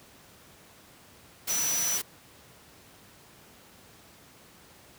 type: tone in noise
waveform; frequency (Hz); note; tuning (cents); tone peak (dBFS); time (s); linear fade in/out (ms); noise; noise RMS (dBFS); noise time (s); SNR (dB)
sine; 5920; F#8; 0; -27; 1.49-1.98; 10; white; -32; 1.47-2.02; +2
effects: pink hiss -54 dBFS RMS until 4.98 s + high-pass 80 Hz 12 dB/octave